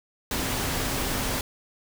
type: tone in noise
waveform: sine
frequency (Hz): 260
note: C4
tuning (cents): -11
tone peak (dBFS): -37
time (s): 0.31-1.41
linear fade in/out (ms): 2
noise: pink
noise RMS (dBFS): -28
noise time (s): 0.31-1.41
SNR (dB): -12
effects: none